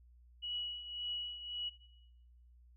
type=tone with tremolo; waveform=sine; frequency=2926 Hz; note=F#7; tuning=20 cents flat; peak=-36 dBFS; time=0.42-1.7 s; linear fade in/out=20 ms; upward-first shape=triangle; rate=1.8 Hz; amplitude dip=70%; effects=noise-tail reverb RT60 0.9 s tail -17 dB re dry + added 60 Hz sine -59 dBFS peak until 2.76 s